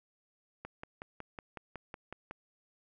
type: click train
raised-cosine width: 0.5 ms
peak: -27 dBFS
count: 10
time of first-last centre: 0.65-2.311 s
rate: 5.42 Hz
effects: none